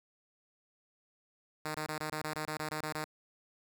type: tone bursts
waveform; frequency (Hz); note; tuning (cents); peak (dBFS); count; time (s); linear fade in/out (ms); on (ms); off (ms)
5% pulse; 154.1; D#3; -16; -24; 12; 1.65-3.043; 2; 95; 23
effects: none